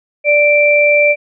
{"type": "tone pair together", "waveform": "sine", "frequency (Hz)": [587.2, 2349], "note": ["D5", "D7"], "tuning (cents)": [0, 0], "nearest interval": "2 octaves", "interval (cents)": 2400, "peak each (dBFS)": -10, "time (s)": [0.24, 1.16], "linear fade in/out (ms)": 50, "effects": []}